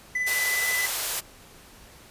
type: tone with tremolo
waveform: triangle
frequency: 2000 Hz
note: B6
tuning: 21 cents sharp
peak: -21 dBFS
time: 0.15-0.86 s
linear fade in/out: 5 ms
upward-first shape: sine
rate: 19 Hz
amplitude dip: 35%
type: high-pass noise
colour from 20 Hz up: white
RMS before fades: -28 dBFS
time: 0.26-1.21 s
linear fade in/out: 20 ms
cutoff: 380 Hz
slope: 48 dB/octave
effects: pink hiss -50 dBFS RMS until 2.1 s + resampled to 32000 Hz